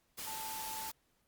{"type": "tone in noise", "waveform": "sine", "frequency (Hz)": 880, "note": "A5", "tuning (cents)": 0, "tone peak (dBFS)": -43, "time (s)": [0.26, 0.91], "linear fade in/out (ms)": 20, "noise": "white", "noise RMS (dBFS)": -43, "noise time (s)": [0.17, 0.92], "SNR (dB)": -3, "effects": ["pink hiss -75 dBFS RMS until 1.27 s", "Opus 48 kbps"]}